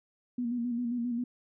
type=tone with vibrato; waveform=sine; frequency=240 Hz; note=B3; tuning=49 cents flat; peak=-29 dBFS; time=0.38-1.24 s; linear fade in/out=5 ms; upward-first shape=square; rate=7.5 Hz; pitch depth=42 cents each way; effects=none